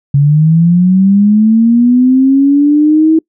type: linear sweep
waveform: sine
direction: up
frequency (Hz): 138.59 to 322.7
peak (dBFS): -4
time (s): 0.14-3.19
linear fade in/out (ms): 5
effects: noise-tail reverb RT60 0.1 s tail -25 dB re dry